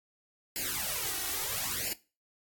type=noise with flanger; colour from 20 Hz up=white; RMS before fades=-34 dBFS; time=0.56-1.93 s; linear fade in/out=0 ms; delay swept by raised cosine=0.41 to 2.71 ms; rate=0.75 Hz; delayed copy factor=+0.95; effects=noise-tail reverb RT60 0.3 s tail -18 dB re dry + AAC 64 kbps